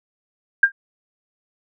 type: tone with exponential decay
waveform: sine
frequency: 1600 Hz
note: G6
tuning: 35 cents sharp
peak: -5 dBFS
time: 0.63-0.72 s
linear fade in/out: 5 ms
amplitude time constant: 18 ms
effects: none